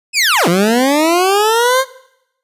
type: linear two-way sweep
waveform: 20% pulse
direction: down then up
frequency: 2651 to 164.81 to 539 Hz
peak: -5 dBFS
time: 0.13-1.85 s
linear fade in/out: 50 ms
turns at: 0.48 s
effects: noise-tail reverb RT60 0.8 s tail -20 dB re dry + resampled to 32000 Hz